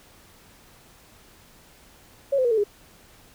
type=tone with pitch steps; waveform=sine; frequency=554.4 / 514.3 / 477.1 / 442.6 / 410.6 Hz; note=C#5 / C5 / A#4 / A4 / G#4; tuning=0 / -30 / +40 / +10 / -20 cents; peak=-18 dBFS; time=2.32-2.64 s; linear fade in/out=10 ms; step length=64 ms; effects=pink hiss -53 dBFS RMS until 3.34 s